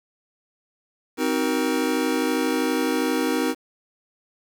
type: chord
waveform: square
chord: C half-diminished seventh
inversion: none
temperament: just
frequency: 261.6 / 314 / 376.7 / 470.9 Hz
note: C4 / Eb4 / Gb4 / Bb4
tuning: 0 / +16 / +31 / +18 cents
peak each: -26 / -26 / -30 / -28 dBFS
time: 1.17-3.55 s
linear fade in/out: 50 ms
effects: 8-bit